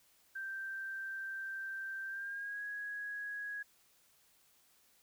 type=tone with pitch glide; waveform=sine; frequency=1568 to 1661.2 Hz; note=G6 to G#6; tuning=0 to 0 cents; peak=-39 dBFS; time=0.35-3.63 s; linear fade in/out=10 ms; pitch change=+100 cents; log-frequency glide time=2.06-2.63 s; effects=white hiss -69 dBFS RMS until 5.02 s